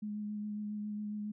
sine tone with vibrato, 209.5 Hz, G#3, 15 cents sharp, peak -36 dBFS, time 0.02-1.32 s, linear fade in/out 10 ms, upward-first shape sine, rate 7.3 Hz, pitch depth 15 cents each way, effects none

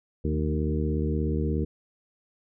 harmonic tone with a mistuned harmonic, 76.8 Hz, D#2, 22 cents flat, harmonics 1 / 2 / 3 / 4 / 5 / 6, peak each -27 / -30 / -32 / -33 / -34 / -35 dBFS, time 0.24-1.65 s, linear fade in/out 10 ms, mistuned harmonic 3, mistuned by -40 cents, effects none

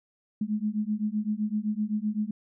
sine beating tone pair, 208.3 / 216.1 Hz, G#3 / A3, +5 / -31 cents, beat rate 7.8 Hz, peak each -29 dBFS, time 0.41-2.31 s, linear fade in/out 5 ms, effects none

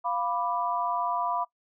sine chord, B diminished, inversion second, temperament equal with one note detuned, 698.5 / 987.8 / 1178.1 Hz, F5 / B5 / D6, 0 / 0 / +5 cents, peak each -31 / -29 / -32 dBFS, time 0.04-1.45 s, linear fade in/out 20 ms, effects noise-tail reverb RT60 0.1 s tail -20 dB re dry

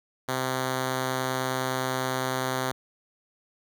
5% pulse tone, 129.9 Hz, C3, 12 cents flat, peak -15 dBFS, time 0.28-2.72 s, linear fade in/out 10 ms, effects none

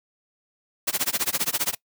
white noise with tremolo, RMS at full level -22 dBFS, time 0.87-1.75 s, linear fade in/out 10 ms, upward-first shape sine, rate 15 Hz, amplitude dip 100%, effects noise-tail reverb RT60 0.1 s tail -23 dB re dry + high-pass 100 Hz 12 dB/octave

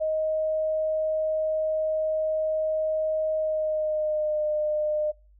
sine tone with pitch glide, 626 to 606.4 Hz, D#5 to D#5, +10 to -45 cents, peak -23 dBFS, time 0-5.12 s, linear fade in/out 20 ms, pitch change -55 cents, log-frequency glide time 3.36-4.46 s, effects noise-tail reverb RT60 0.3 s tail -22 dB re dry + added 50 Hz sine -53 dBFS peak until 5.39 s

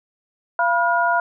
sine tone cluster, 687 / 976 / 1428 Hz, F5 / B5 / F6, -29 / -21 / +38 cents, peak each -20 dBFS, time 0.59-1.2 s, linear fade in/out 2 ms, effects none

